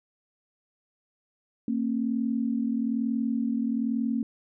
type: tone pair together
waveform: sine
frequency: 228.6 / 269.7 Hz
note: A#3 / C#4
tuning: -34 / -47 cents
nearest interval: minor third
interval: 287 cents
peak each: -26 / -29 dBFS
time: 1.68-4.23 s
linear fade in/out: 2 ms
effects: none